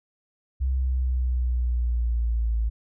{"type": "linear sweep", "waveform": "sine", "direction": "down", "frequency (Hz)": [65.8, 55.4], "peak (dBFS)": -21, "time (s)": [0.6, 2.7], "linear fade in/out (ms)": 20, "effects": []}